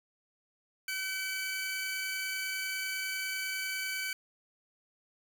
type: tone pair together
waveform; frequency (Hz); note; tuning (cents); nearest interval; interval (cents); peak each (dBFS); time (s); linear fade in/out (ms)
sawtooth; 1518 / 2292; F#6 / D7; +44 / -43; perfect fifth; 713; -34 / -32; 0.88-4.13; 2
effects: 9-bit